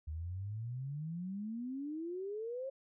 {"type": "exponential sweep", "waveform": "sine", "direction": "up", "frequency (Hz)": [74.8, 548], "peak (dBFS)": -38, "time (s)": [0.07, 2.7], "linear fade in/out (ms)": 10, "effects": []}